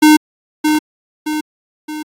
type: tone with echo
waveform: square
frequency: 305.7 Hz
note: D#4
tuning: 30 cents flat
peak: -5 dBFS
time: 0.02-0.17 s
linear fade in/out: 10 ms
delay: 620 ms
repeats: 3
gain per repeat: -6 dB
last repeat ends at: 2.03 s
effects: AAC 64 kbps